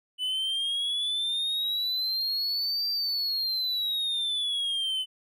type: exponential two-way sweep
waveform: triangle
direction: up then down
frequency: 2984 to 4705 to 3018 Hz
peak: -25 dBFS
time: 0.18-5.06 s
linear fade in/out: 50 ms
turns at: 2.89 s
effects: none